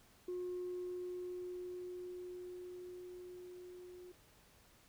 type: tone with level ramp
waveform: sine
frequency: 360 Hz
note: F#4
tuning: 47 cents flat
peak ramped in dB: -37 to -51 dBFS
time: 0.28-4.12 s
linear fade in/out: 5 ms
effects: tanh soft clip ceiling -36 dBFS + pink hiss -66 dBFS RMS until 4.88 s